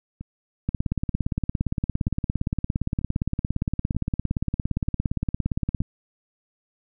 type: two click trains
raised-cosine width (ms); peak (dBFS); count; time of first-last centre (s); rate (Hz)
5; -23 / -11; 7 / 90; 0.21-5.817 / 0.69-5.805; 1.07 / 17.4
effects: none